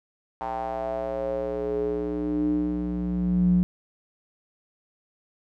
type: tone with band-pass filter sweep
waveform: square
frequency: 60.3 Hz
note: B1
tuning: 41 cents flat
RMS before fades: -26 dBFS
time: 0.41-3.63 s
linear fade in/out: 0 ms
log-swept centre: 850 to 170 Hz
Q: 6.3
effects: none